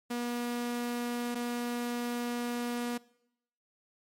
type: tone pair in turn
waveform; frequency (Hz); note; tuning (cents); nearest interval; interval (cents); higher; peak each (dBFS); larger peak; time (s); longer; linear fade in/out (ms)
sawtooth; 240.6 / 240.6; B3 / B3; -45 / -45; unison; 0; neither; -28; neither; 0.1-1.35 / 1.35-2.98; second; 10
effects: noise-tail reverb RT60 0.8 s tail -22 dB re dry + MP3 64 kbps